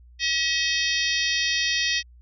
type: harmonic tone with a mistuned harmonic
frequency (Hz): 640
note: D#5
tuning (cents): +49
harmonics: 3 / 4 / 5 / 6 / 7 / 8 / 9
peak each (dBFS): -27 / -28 / -29 / -30 / -30 / -31 / -32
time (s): 0.19-2.03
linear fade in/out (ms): 50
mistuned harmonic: 6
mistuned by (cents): -79
effects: added 60 Hz sine -47 dBFS peak until 2.21 s